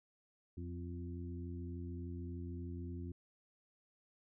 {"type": "harmonic tone with a mistuned harmonic", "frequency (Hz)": 86.8, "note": "F2", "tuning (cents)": -10, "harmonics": [1, 2, 3, 4], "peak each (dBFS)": [-43, -50, -49, -52], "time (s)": [0.57, 3.12], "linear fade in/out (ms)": 5, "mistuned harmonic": 2, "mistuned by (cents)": 32, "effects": []}